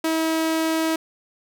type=tone; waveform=sawtooth; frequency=321.8 Hz; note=E4; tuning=42 cents flat; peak=-16 dBFS; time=0.04-0.96 s; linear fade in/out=5 ms; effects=none